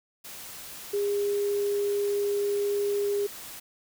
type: tone in noise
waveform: sine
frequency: 406.5 Hz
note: G#4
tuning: 37 cents flat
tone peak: -24 dBFS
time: 0.93-3.27 s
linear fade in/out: 10 ms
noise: white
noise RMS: -42 dBFS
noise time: 0.24-3.6 s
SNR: +15 dB
effects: none